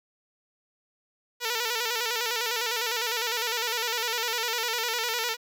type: tone with vibrato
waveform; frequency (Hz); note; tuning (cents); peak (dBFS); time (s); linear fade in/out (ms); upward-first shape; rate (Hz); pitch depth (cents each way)
5% pulse; 466.2; A#4; 0; -15; 1.4-5.37; 50; square; 9.9; 69
effects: none